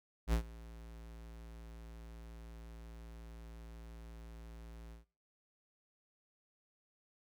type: tone with ADSR envelope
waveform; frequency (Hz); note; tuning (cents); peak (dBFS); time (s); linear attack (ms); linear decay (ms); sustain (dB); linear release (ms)
square; 56.6; A1; +50; -28; 0.27-5.05; 60; 92; -22; 130
effects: noise-tail reverb RT60 0.4 s tail -20 dB re dry